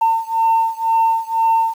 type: beating tone pair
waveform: sine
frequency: 903 / 905 Hz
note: A5 / A5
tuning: +45 / +48 cents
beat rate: 2 Hz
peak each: -15 / -16 dBFS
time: 0.01-1.74 s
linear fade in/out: 10 ms
effects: tanh soft clip ceiling -8 dBFS + 7-bit